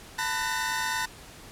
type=tone cluster; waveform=sawtooth; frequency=890 / 994 / 1491 / 1829 Hz; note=A5 / B5 / F#6 / A#6; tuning=+20 / +11 / +13 / -33 cents; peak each=-29 dBFS; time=0.18-1.06 s; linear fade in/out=10 ms; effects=pink hiss -47 dBFS RMS until 1.51 s + low-pass 12000 Hz 12 dB/octave